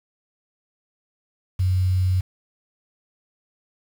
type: tone with quantisation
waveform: sine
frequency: 92.5 Hz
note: F#2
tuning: in tune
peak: -17 dBFS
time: 1.59-2.21 s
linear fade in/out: 10 ms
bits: 7
effects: none